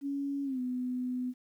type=tone with pitch glide; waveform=sine; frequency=280 to 250.9 Hz; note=C#4 to B3; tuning=+18 to +28 cents; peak=-31 dBFS; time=0.01-1.34 s; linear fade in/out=50 ms; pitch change=-190 cents; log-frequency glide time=0.44-0.6 s; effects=11-bit